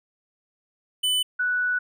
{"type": "tone pair in turn", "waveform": ["square", "sine"], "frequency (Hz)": [3000, 1479.3], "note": ["F#7", "F#6"], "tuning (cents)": [23, -1], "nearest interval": "octave", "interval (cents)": 1224, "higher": "first", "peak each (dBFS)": -21, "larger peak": "neither", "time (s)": [[1.03, 1.23], [1.39, 1.79]], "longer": "second", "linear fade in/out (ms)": 10, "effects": []}